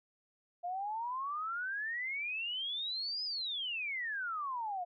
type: exponential two-way sweep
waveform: sine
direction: up then down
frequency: 689 to 5100 to 689 Hz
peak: -35 dBFS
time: 0.63-4.85 s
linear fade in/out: 20 ms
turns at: 3.24 s
effects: none